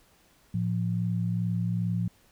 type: tone pair together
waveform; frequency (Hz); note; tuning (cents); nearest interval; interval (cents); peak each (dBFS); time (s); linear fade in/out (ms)
sine; 112.14 / 174.61; A2 / F3; +33 / 0; minor sixth; 767; -28; 0.54-2.08; 5
effects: pink hiss -62 dBFS RMS until 2.31 s